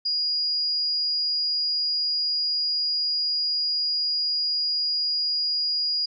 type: tone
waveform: sine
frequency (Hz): 4872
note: D#8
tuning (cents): -37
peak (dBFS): -22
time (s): 0.05-6.06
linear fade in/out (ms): 10
effects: none